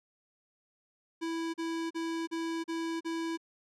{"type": "tone bursts", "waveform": "square", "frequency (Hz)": 329.6, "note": "E4", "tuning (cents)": 0, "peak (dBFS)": -33, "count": 6, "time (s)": [1.21, 3.375], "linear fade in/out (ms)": 20, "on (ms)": 330, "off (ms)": 37, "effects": ["low-pass 7000 Hz 12 dB/octave"]}